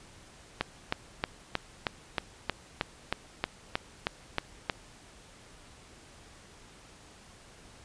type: click train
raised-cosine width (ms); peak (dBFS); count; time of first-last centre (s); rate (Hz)
0.3; -11; 14; 0.61-4.698; 3.18
effects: pink hiss -54 dBFS RMS until 7.84 s + resampled to 22050 Hz